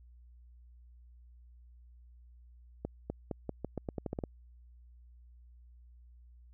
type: accelerating click train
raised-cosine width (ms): 2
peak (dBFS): -22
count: 12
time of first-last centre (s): 2.85-4.238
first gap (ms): 250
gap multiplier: 0.85
effects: added 60 Hz sine -54 dBFS peak until 6.53 s